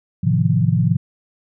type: chord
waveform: sine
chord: F dominant seventh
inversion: first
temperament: just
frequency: 109.13 / 130.96 / 157.15 / 174.61 Hz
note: A2 / C3 / Eb3 / F3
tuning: -14 / +2 / +18 / 0 cents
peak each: -19 dBFS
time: 0.23-0.97 s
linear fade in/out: 10 ms
effects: none